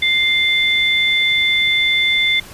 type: tone pair together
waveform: sine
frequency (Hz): 2093 / 3520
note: C7 / A7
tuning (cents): 0 / 0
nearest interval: major sixth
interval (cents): 900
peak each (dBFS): -15 / -16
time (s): 0.02-2.4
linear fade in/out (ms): 5
effects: pink hiss -38 dBFS RMS until 2.53 s + resampled to 32000 Hz